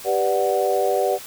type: chord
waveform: sine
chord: G major seventh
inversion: none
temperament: equal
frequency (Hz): 392 / 493.9 / 587.3 / 740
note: G4 / B4 / D5 / F#5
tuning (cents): 0 / 0 / 0 / 0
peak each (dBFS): -23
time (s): 0.04-1.19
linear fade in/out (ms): 50
effects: white hiss -38 dBFS RMS until 1.26 s